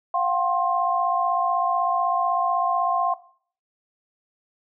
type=tone cluster; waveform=sine; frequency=701 / 757 / 1059 Hz; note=F5 / F#5 / C6; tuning=+6 / +39 / +21 cents; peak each=-24 / -27 / -23 dBFS; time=0.14-3.14 s; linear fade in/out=5 ms; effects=noise-tail reverb RT60 0.5 s tail -17 dB re dry